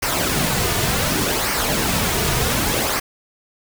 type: noise with flanger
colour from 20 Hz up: pink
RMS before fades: -20 dBFS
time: 0.02-3 s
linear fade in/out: 10 ms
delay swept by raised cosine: 0.27 to 3.77 ms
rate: 0.67 Hz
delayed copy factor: -0.55
effects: none